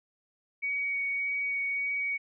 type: tone with vibrato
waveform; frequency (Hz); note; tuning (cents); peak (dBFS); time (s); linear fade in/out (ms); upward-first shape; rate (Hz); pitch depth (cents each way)
sine; 2247; C#7; +23; -28; 0.62-2.18; 20; sine; 1.7; 9
effects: none